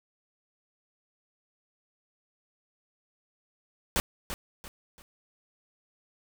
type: noise with echo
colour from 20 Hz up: pink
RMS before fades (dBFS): -26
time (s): 3.96-4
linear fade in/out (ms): 0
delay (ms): 340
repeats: 3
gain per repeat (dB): -9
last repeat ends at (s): 5.02
effects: none